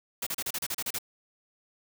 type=noise bursts; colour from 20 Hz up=white; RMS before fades=-32 dBFS; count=10; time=0.22-0.986 s; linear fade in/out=5 ms; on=46 ms; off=34 ms; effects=none